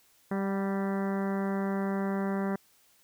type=harmonic tone with a mistuned harmonic; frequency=196 Hz; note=G3; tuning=in tune; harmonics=1 / 2 / 3 / 4 / 5 / 6 / 7 / 8 / 9 / 10; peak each=-29 / -35 / -39 / -41 / -43 / -45 / -46 / -47 / -48 / -49 dBFS; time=0.31-2.56 s; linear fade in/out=5 ms; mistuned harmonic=4; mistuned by=-25 cents; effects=white hiss -64 dBFS RMS until 3.03 s